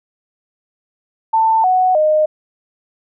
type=tone with pitch steps; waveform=sine; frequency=891 / 740.6 / 615.6 Hz; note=A5 / F#5 / D#5; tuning=+22 / +1 / -19 cents; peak=-10 dBFS; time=1.33-2.26 s; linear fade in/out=10 ms; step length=310 ms; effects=none